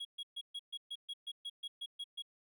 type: tone bursts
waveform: triangle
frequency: 3313 Hz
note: G#7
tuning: 5 cents flat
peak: -38 dBFS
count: 13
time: 0-2.223 s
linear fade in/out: 10 ms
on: 51 ms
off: 130 ms
effects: none